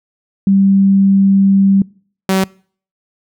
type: tone pair in turn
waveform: sine / sawtooth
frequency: 195.5 / 190.48 Hz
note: G3 / G3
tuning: -4 / -49 cents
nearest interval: unison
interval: 45 cents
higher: first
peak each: -7 dBFS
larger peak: neither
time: 0.47-1.82 / 2.29-2.44 s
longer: first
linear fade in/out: 2 ms
effects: noise-tail reverb RT60 0.5 s tail -25 dB re dry